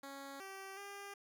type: tone with pitch steps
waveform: 10% pulse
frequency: 276 / 387.4 / 401 Hz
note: C#4 / G4 / G4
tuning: -7 / -20 / +39 cents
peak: -39 dBFS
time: 0.03-1.14 s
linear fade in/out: 5 ms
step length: 370 ms
effects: none